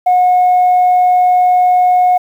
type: tone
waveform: sine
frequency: 726 Hz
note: F#5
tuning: 33 cents flat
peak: -5 dBFS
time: 0.06-2.18 s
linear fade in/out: 10 ms
effects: tanh soft clip ceiling -4 dBFS + 7-bit